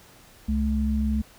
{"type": "tone pair together", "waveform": "sine", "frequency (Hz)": [67.4, 215.6], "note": ["C#2", "A3"], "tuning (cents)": [-48, -35], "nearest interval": "octave + minor sixth", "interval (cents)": 2013, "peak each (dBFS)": -24, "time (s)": [0.48, 1.22], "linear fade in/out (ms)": 10, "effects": ["pink hiss -52 dBFS RMS until 1.38 s"]}